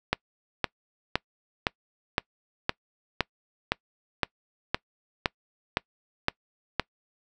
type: click train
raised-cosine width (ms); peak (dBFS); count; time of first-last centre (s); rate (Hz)
0.3; -6; 14; 0.13-6.797; 1.95
effects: noise-tail reverb RT60 0.1 s tail -25 dB re dry